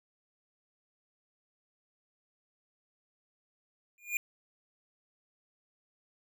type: tone with exponential growth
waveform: square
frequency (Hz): 2422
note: D#7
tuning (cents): -47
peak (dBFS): -26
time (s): 3.98-4.17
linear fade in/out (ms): 1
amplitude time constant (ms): 41
effects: none